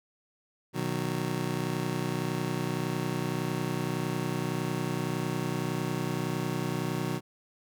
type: chord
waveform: 25% pulse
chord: B major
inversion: none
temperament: just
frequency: 123.47 / 154.34 / 185.21 Hz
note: B2 / D#3 / F#3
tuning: 0 / -14 / +2 cents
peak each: -31 / -29 / -31 dBFS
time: 0.73-7.21 s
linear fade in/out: 50 ms
effects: none